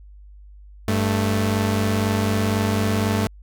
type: tone pair together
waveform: sawtooth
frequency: 98 / 220 Hz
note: G2 / A3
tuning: 0 / 0 cents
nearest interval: octave + major second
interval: 1400 cents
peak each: -17 / -18 dBFS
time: 0.88-3.27 s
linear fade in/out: 0 ms
effects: added 50 Hz sine -41 dBFS peak until 3.42 s